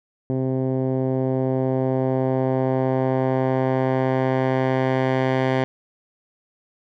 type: tone with low-pass filter sweep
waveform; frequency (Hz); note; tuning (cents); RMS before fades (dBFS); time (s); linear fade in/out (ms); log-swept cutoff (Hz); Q
10% pulse; 130.81; C3; 0; -21; 0.3-5.64; 0; 370 to 2400; 0.81
effects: none